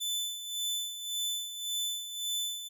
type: tone with tremolo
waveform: sawtooth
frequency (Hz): 3510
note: A7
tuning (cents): -5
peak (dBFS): -27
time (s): 0-2.69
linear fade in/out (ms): 20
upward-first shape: sine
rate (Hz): 1.8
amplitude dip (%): 65
effects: none